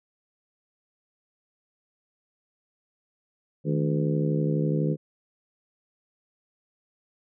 harmonic tone with a mistuned harmonic, 72.2 Hz, D2, 29 cents flat, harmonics 2 / 3 / 4 / 5 / 6 / 7, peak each -24 / -32 / -31 / -33 / -33 / -34 dBFS, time 3.64-4.97 s, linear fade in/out 50 ms, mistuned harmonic 2, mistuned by +130 cents, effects none

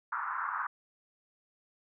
white band-pass noise, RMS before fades -35 dBFS, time 0.12-0.67 s, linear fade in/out 5 ms, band 970 to 1500 Hz, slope 48 dB/octave, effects none

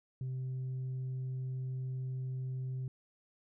sine tone, 129.5 Hz, C3, 17 cents flat, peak -33 dBFS, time 0.21-2.88 s, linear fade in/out 2 ms, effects tanh soft clip ceiling -34 dBFS

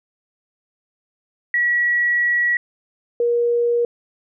sine tone pair in turn, 1927 / 475.1 Hz, B6 / A#4, -43 / +33 cents, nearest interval 2 octaves, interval 2424 cents, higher first, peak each -15 dBFS, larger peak neither, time 1.54-2.57 / 3.2-3.85 s, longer first, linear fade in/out 2 ms, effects none

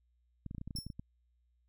clicks, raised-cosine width 5 ms, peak -30 dBFS, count 12, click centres 0.463 / 0.511 / 0.548 / 0.582 / 0.614 / 0.676 / 0.708 / 0.753 / 0.787 / 0.866 / 0.902 / 0.995 s
sawtooth tone with exponential decay, 5400 Hz, E8, 41 cents sharp, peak -32 dBFS, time 0.76-0.93 s, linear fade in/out 2 ms, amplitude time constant 35 ms
effects added 60 Hz sine -70 dBFS peak until 1.68 s

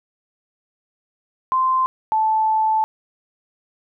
sine tone pair in turn, 1040 / 874.5 Hz, C6 / A5, -11 / -11 cents, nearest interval minor third, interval 300 cents, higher first, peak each -15 dBFS, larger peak neither, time 1.52-1.86 / 2.12-2.84 s, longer second, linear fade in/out 0 ms, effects none

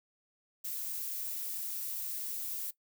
violet noise, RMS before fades -38 dBFS, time 0.64-2.71 s, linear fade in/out 10 ms, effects noise-tail reverb RT60 0.1 s tail -18 dB re dry

